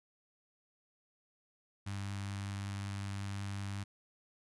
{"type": "tone with notch filter", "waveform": "sawtooth", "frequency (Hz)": 99.4, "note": "G2", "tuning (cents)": 25, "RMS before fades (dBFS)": -40, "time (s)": [1.86, 3.84], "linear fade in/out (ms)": 10, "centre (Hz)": 460, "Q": 0.55, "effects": ["resampled to 24000 Hz"]}